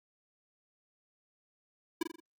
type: tone with echo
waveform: square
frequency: 329.6 Hz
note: E4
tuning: in tune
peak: -29 dBFS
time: 2.01-2.03 s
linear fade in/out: 5 ms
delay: 43 ms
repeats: 4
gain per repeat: -6 dB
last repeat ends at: 2.202 s
effects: Opus 48 kbps

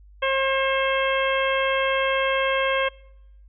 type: harmonic tone with a mistuned harmonic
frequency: 536 Hz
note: C5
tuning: 42 cents sharp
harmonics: 1 / 2 / 3 / 4 / 5 / 6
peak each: -23 / -26 / -28 / -29 / -30 / -31 dBFS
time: 0.22-2.89 s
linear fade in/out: 10 ms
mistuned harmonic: 5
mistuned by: -19 cents
effects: noise-tail reverb RT60 0.9 s tail -25 dB re dry + added 50 Hz sine -46 dBFS peak until 3.48 s

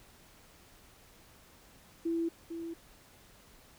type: tone with echo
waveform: sine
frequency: 333 Hz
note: E4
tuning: 18 cents sharp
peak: -29 dBFS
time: 2.05-2.29 s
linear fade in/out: 10 ms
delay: 450 ms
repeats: 1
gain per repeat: -8 dB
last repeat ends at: 2.74 s
effects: pink hiss -59 dBFS RMS until 3.78 s

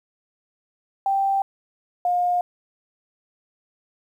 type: tone pair in turn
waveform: sine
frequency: 784 / 711.7 Hz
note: G5 / F5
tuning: 0 / +33 cents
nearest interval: major second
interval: 167 cents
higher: first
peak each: -18 dBFS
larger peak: neither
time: 1.06-1.42 / 2.05-2.41 s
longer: neither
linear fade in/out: 2 ms
effects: 9-bit

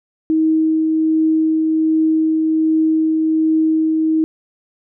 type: tone with tremolo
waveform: sine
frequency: 317 Hz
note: D#4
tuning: 32 cents sharp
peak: -11 dBFS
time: 0.3-4.24 s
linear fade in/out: 0 ms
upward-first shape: triangle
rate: 1.3 Hz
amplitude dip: 25%
effects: none

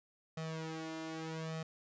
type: tone with flanger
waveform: sawtooth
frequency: 160.4 Hz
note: E3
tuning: 47 cents flat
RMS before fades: -42 dBFS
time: 0.37-1.63 s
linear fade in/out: 5 ms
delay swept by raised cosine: 1.6 to 2.9 ms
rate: 0.82 Hz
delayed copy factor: +0.9
effects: resampled to 16000 Hz

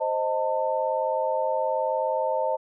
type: chord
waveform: sine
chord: A diminished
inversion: first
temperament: equal with one note detuned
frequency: 523.3 / 622.3 / 895.4 Hz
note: C5 / Eb5 / A5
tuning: 0 / 0 / +30 cents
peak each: -27 dBFS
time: 0-2.57 s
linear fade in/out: 20 ms
effects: none

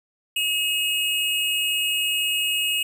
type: tone pair together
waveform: square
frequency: 2562 / 2868 Hz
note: E7 / F7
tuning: -50 / +45 cents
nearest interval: major second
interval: 195 cents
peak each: -27 / -23 dBFS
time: 0.36-2.83 s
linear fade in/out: 5 ms
effects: none

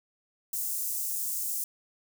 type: high-pass noise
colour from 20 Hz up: white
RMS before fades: -32 dBFS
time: 0.53-1.64 s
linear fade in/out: 2 ms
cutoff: 6800 Hz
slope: 24 dB/octave
effects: none

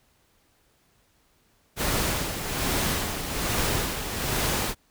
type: noise with tremolo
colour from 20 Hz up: pink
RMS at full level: -25 dBFS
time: 1.76-4.75 s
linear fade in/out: 50 ms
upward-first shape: sine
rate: 1.2 Hz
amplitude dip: 55%
effects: pink hiss -65 dBFS RMS until 4.9 s

